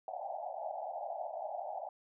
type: band-pass noise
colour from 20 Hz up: pink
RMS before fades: -41 dBFS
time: 0.08-1.89 s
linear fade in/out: 2 ms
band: 600 to 840 Hz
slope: 96 dB/octave
effects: none